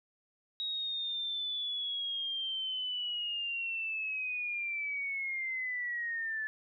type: linear sweep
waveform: sine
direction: down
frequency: 3803 to 1732 Hz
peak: -33 dBFS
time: 0.6-6.47 s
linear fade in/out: 0 ms
effects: none